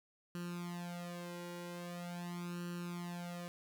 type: tone with flanger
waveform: sawtooth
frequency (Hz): 174.61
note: F3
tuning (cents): 0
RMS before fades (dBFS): -44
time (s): 0.35-3.48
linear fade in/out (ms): 0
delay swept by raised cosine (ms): 0.69 to 2.09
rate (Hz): 0.43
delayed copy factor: +0.9
effects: none